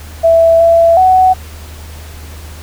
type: tone with pitch steps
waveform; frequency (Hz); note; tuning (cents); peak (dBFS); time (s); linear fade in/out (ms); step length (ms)
sine; 661 / 669 / 746; E5 / E5 / F#5; +5 / +25 / +14; -4; 0.23-1.34; 20; 370
effects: added 77 Hz sine -28 dBFS peak until 2.62 s + pink hiss -35 dBFS RMS until 2.62 s